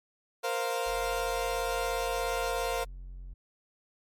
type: chord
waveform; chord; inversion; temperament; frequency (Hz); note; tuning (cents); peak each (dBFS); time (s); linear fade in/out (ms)
30% pulse; Bb suspended second; none; equal; 466.2 / 523.3 / 698.5; Bb4 / C5 / F5; 0 / 0 / 0; -31; 0.43-2.85; 20
type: tone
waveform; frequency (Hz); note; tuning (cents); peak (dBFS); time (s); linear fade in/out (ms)
triangle; 44.86; F1; +47; -38; 0.86-3.34; 10
effects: MP3 64 kbps